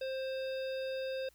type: harmonic tone with a mistuned harmonic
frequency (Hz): 527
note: C5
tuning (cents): +12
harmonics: 1 / 3 / 5 / 7 / 9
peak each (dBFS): -35 / -49 / -49 / -50 / -53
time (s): 0.01-1.29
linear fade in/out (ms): 5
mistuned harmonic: 9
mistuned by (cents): +46
effects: added 60 Hz sine -68 dBFS peak until 1.34 s + white hiss -68 dBFS RMS until 1.34 s